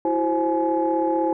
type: tone cluster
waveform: sine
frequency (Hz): 331 / 367 / 527 / 846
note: E4 / F#4 / C5 / G#5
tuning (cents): +7 / -14 / +12 / +32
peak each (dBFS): -22 / -29 / -24 / -23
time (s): 0.05-1.33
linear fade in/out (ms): 2
effects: tanh soft clip ceiling -10 dBFS